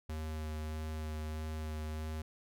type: tone with vibrato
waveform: square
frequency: 77.78 Hz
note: D#2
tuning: in tune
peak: -38 dBFS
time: 0.09-2.22 s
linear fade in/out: 5 ms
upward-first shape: sine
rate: 1.6 Hz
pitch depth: 12 cents each way
effects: none